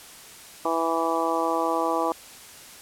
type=harmonic tone; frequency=164.81 Hz; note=E3; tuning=in tune; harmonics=2 / 3 / 4 / 5 / 6 / 7; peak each=-29 / -29 / -29 / -29 / -29 / -29 dBFS; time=0.65-2.12 s; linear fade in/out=2 ms; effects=white hiss -45 dBFS RMS until 2.81 s + low-pass 12000 Hz 12 dB/octave